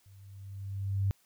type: tone with level ramp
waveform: sine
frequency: 98.2 Hz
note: G2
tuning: 4 cents sharp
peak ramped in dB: -53 to -24 dBFS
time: 0.06-1.11 s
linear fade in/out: 0 ms
effects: white hiss -68 dBFS RMS until 1.25 s